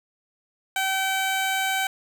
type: tone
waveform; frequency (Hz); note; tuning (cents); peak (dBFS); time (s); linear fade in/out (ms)
15% pulse; 768; G5; -36; -16; 0.76-1.87; 2
effects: none